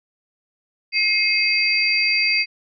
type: tone cluster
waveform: sine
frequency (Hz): 2137 / 2543 / 4682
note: C7 / D#7 / D8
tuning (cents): +36 / +37 / -6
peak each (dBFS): -20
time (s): 0.92-2.46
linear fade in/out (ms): 50
effects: MP3 96 kbps